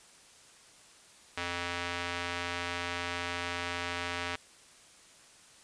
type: tone with band-pass filter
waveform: square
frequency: 87.31 Hz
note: F2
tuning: in tune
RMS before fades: -36 dBFS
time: 1.37-4.36 s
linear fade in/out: 5 ms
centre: 2300 Hz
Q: 0.93
effects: white hiss -57 dBFS RMS until 5.63 s + resampled to 22050 Hz